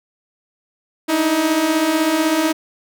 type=beating tone pair; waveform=sawtooth; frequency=302.9 / 318.9 Hz; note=D#4 / D#4; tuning=-46 / +43 cents; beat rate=16 Hz; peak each=-18 / -12 dBFS; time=1.08-2.53 s; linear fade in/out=20 ms; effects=none